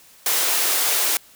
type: high-pass noise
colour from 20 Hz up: white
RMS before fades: -20 dBFS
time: 0.26-1.17 s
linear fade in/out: 2 ms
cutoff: 350 Hz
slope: 24 dB/octave
effects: white hiss -50 dBFS RMS until 1.35 s